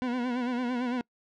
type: tone with vibrato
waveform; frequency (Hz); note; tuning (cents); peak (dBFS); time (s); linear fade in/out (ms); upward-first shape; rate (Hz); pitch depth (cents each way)
40% pulse; 246.9; B3; 0; -27; 0.02-1.01; 0; sine; 8.9; 68
effects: noise-tail reverb RT60 0.1 s tail -26 dB re dry + low-pass 3000 Hz 12 dB/octave